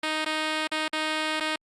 5% pulse tone with dropouts, 311.1 Hz, D#4, in tune, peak -14 dBFS, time 0.03-1.56 s, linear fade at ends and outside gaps 5 ms, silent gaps 0.248-0.26 / 0.674-0.716 / 0.882-0.929 / 1.4-1.406 s, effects low-pass 7000 Hz 12 dB/octave + Opus 48 kbps

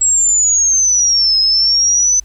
sine linear two-way sweep, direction down then up, 7700 to 5100 to 6080 Hz, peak -9 dBFS, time 0.01-2.2 s, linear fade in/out 5 ms, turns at 1.39 s, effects added 50 Hz sine -36 dBFS peak until 2.24 s + pink hiss -53 dBFS RMS until 2.24 s

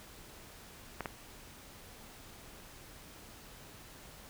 clicks, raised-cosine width 0.5 ms, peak -21 dBFS, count 2, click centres 1.007 / 1.058 s, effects pink hiss -53 dBFS RMS until 4.29 s

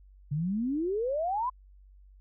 sine exponential sweep, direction up, 138.59 to 1046.5 Hz, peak -27 dBFS, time 0.31-1.5 s, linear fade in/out 10 ms, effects added 48 Hz sine -52 dBFS peak until 2.2 s

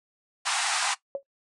pink band-pass noise, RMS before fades -27 dBFS, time 0.45-0.95 s, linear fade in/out 20 ms, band 700 to 9800 Hz, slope 96 dB/octave
sine tone with exponential decay, 553 Hz, C#5, 4 cents flat, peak -23 dBFS, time 1.15-1.23 s, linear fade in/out 1 ms, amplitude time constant 16 ms
effects noise-tail reverb RT60 0.1 s tail -17 dB re dry

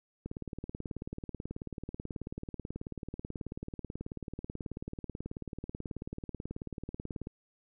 click train, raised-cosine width 3 ms, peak -26 dBFS, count 130, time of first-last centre 0.26-7.271 s, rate 18.4 Hz, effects none

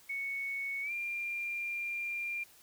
sine tone with pitch glide, 2217 to 2390 Hz, C#7 to D7, 0 to +30 cents, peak -34 dBFS, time 0.09-2.44 s, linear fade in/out 10 ms, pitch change +130 cents, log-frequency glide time 0.82-0.92 s, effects white hiss -60 dBFS RMS until 2.62 s

